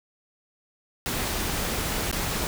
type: noise with dropouts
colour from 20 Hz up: pink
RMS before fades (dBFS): -28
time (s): 1.06-2.47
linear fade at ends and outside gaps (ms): 0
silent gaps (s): 2.113-2.127
effects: none